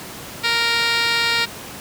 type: tone with band-pass filter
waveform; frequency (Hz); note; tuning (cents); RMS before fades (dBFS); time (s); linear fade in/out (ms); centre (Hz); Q
15% pulse; 466.2; A#4; 0; -19; 0.43-1.46; 20; 3200; 3.9
effects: pink hiss -34 dBFS RMS until 1.8 s + high-pass 100 Hz 12 dB/octave